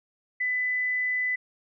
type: tone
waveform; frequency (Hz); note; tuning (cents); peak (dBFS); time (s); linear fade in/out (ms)
sine; 2000; B6; +21; -24; 0.4-1.36; 10
effects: none